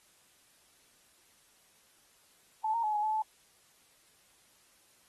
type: tone with pitch steps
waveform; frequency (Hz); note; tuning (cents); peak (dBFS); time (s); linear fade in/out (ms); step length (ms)
sine; 871 / 925 / 854 / 838 / 864 / 869; A5 / A#5 / G#5 / G#5 / A5 / A5; -18 / -14 / +48 / +15 / -32 / -22; -28; 2.64-3.222; 5; 97
effects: white hiss -65 dBFS RMS until 5.08 s + AAC 32 kbps